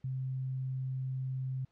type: tone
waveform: sine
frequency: 130.81 Hz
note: C3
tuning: in tune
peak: -33 dBFS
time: 0.04-1.65 s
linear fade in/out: 5 ms
effects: pink hiss -75 dBFS RMS until 1.71 s + low-pass 4000 Hz 12 dB/octave